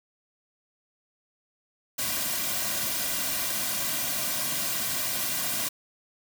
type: noise with comb filter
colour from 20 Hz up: white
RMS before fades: -29 dBFS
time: 1.98-5.69 s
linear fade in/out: 10 ms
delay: 2.3 ms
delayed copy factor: -0.75
effects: none